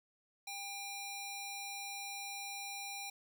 square tone with high-pass filter, 800 Hz, G5, 35 cents sharp, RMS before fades -44 dBFS, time 0.47-3.1 s, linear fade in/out 5 ms, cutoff 1600 Hz, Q 0.51, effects none

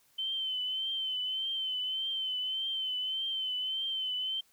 sine tone with vibrato, 3075 Hz, G7, 34 cents flat, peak -31 dBFS, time 0.18-4.41 s, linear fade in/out 10 ms, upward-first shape triangle, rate 1.7 Hz, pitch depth 52 cents each way, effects white hiss -67 dBFS RMS until 4.52 s

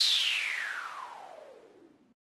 violet noise with low-pass filter sweep, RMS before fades -34 dBFS, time 0-2.13 s, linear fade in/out 10 ms, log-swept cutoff 4300 to 220 Hz, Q 9.2, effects AAC 32 kbps

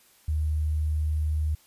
sine tone with sample-and-hold, 76.7 Hz, D#2, 24 cents flat, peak -23 dBFS, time 0.28-1.55 s, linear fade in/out 5 ms, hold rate 11025 Hz, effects white hiss -59 dBFS RMS until 1.66 s + resampled to 32000 Hz

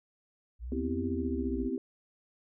sine linear two-way sweep, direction up then down, 55.4 to 89.9 to 55.4 Hz, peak -36 dBFS, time 0.59-1.7 s, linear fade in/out 50 ms, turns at 1.02 s
sine chord, C major seventh, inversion third, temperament equal, 246.9 / 261.6 / 329.6 / 392 Hz, B3 / C4 / E4 / G4, 0 / 0 / 0 / 0 cents, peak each -36 / -34 / -38 / -37 dBFS, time 0.72-1.78 s, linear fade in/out 2 ms
effects none

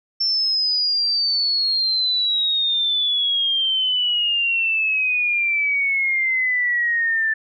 sine exponential sweep, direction down, 5400 to 1760 Hz, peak -17 dBFS, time 0.2-7.34 s, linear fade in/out 10 ms, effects none

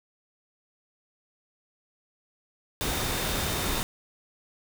sine tone in noise, 3644 Hz, A#7, 40 cents flat, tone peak -39 dBFS, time 2.81-3.83 s, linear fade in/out 0 ms, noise pink, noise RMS -29 dBFS, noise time 2.81-3.83 s, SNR -13 dB, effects none

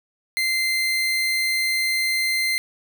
30% pulse tone, 2080 Hz, C7, 11 cents flat, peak -17 dBFS, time 0.37-2.58 s, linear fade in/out 0 ms, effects none

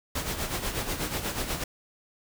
pink noise with tremolo, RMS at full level -29 dBFS, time 0.15-1.64 s, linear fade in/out 5 ms, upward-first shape sine, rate 8.2 Hz, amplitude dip 60%, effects none

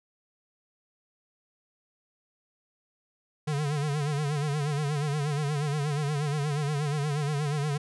square tone with vibrato, 146.83 Hz, D3, in tune, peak -27 dBFS, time 3.47-7.78 s, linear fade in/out 10 ms, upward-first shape sine, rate 8.4 Hz, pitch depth 84 cents each way, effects resampled to 24000 Hz

